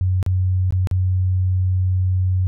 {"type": "tone with dropouts", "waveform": "sine", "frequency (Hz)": 92.5, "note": "F#2", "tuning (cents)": 0, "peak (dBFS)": -15, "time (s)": [0.01, 2.47], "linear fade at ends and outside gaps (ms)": 0, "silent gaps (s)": [[0.228, 0.263], [0.707, 0.724], [0.872, 0.912]], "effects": []}